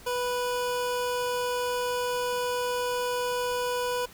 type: tone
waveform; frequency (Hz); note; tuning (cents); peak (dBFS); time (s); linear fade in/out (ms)
25% pulse; 492.6; B4; -5; -23; 0.06-4.06; 10
effects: pink hiss -50 dBFS RMS until 4.13 s